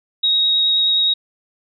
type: tone with vibrato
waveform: sine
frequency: 3780 Hz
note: A#7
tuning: 23 cents sharp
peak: -13 dBFS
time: 0.23-1.14 s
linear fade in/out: 10 ms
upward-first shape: triangle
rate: 9.5 Hz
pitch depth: 10 cents each way
effects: none